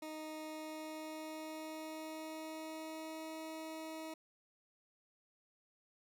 20% pulse tone with pitch glide, 311.4 to 318.1 Hz, D#4 to D#4, +2 to +38 cents, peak -39 dBFS, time 0.02-4.14 s, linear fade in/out 5 ms, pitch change +36 cents, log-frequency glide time 0.51-3.38 s, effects none

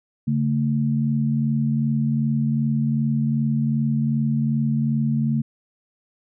sine tone pair together, 141.4 / 224 Hz, C#3 / A3, +35 / +31 cents, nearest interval minor sixth, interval 796 cents, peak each -21 dBFS, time 0.27-5.42 s, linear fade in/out 10 ms, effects none

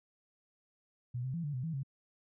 sine tone with pitch steps, 122.7 / 130.2 / 169 / 146 / 126.7 / 162.9 / 136.1 Hz, B2 / C3 / E3 / D3 / B2 / E3 / C#3, -11 / -8 / +43 / -10 / +45 / -20 / -31 cents, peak -34 dBFS, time 1.14-1.833 s, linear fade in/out 10 ms, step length 99 ms, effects none

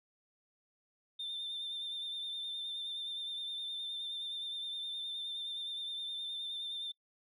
sine tone with vibrato, 3585 Hz, A7, 32 cents sharp, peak -36 dBFS, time 1.19-6.92 s, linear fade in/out 10 ms, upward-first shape sine, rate 9.6 Hz, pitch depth 29 cents each way, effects noise-tail reverb RT60 0.1 s tail -25 dB re dry + tanh soft clip ceiling -35 dBFS

